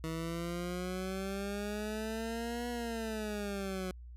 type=exponential two-way sweep; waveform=20% pulse; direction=up then down; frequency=160.3 to 242 to 183.4 Hz; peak=-31 dBFS; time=0.04-3.91 s; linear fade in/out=0 ms; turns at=2.69 s; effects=added 60 Hz sine -46 dBFS peak until 4.16 s + resampled to 32000 Hz